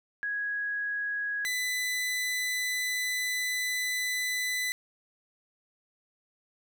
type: tone pair in turn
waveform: sine / sawtooth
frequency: 1661.2 / 1999.3 Hz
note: G#6 / B6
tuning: 0 / +21 cents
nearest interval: minor third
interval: 321 cents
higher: second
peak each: -29 / -25 dBFS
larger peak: second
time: 0.23-1.45 / 1.45-4.72 s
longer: second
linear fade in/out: 0 ms
effects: none